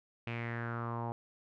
sawtooth tone with low-pass filter sweep, 117.2 Hz, A#2, 10 cents sharp, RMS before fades -38 dBFS, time 0.27-1.12 s, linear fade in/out 0 ms, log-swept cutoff 2600 to 840 Hz, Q 5, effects none

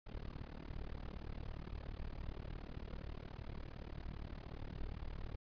brown noise with amplitude modulation, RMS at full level -42 dBFS, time 0.06-5.36 s, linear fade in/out 10 ms, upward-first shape sine, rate 37.3 Hz, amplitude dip 100%, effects resampled to 11025 Hz

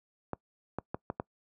clicks, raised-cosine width 1 ms, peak -19 dBFS, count 5, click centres 0.333 / 0.786 / 0.945 / 1.101 / 1.199 s, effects noise-tail reverb RT60 0.1 s tail -24 dB re dry + high-pass 80 Hz 12 dB/octave

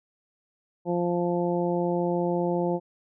harmonic tone, 174.61 Hz, F3, in tune, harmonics 1 / 2 / 3 / 4 / 5, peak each -28 / -27 / -29 / -34 / -34 dBFS, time 0.85-2.8 s, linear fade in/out 50 ms, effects none

